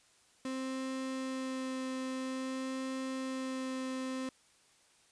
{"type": "tone with vibrato", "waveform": "35% pulse", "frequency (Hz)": 261.6, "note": "C4", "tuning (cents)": 0, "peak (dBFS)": -34, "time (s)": [0.45, 4.29], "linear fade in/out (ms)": 2, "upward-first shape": "sine", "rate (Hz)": 0.5, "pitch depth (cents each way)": 9, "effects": ["white hiss -66 dBFS RMS until 5.11 s", "resampled to 22050 Hz"]}